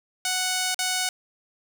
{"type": "tone with dropouts", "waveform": "5% pulse", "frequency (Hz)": 740, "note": "F#5", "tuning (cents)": 0, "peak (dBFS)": -12, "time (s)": [0.25, 1.09], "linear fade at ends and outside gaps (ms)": 2, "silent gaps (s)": [0.745, 0.79], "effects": []}